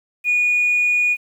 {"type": "tone", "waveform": "sine", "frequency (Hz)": 2453, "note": "D#7", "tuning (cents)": -25, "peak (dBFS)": -13, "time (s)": [0.24, 1.17], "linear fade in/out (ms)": 50, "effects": ["tanh soft clip ceiling -11 dBFS", "8-bit"]}